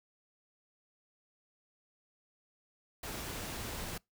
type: noise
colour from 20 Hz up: pink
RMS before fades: -41 dBFS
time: 3.03-3.98 s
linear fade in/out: 5 ms
effects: noise-tail reverb RT60 0.2 s tail -26 dB re dry